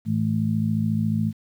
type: harmonic tone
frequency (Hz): 54.1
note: A1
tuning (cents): -29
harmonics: 2 / 3 / 4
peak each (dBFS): -25 / -26 / -23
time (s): 0.05-1.33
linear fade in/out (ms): 50
effects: 9-bit